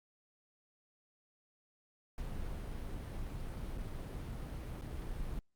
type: noise with dropouts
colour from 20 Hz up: brown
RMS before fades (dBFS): -41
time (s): 2.18-5.39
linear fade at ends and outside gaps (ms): 1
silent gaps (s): 3.776-3.78 / 4.812-4.82
effects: Opus 48 kbps